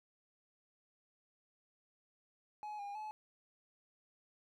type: tone with pitch steps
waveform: triangle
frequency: 844 / 809 / 857 Hz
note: G#5 / G#5 / A5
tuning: +28 / -46 / -46 cents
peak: -40 dBFS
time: 2.63-3.11 s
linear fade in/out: 0 ms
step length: 160 ms
effects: none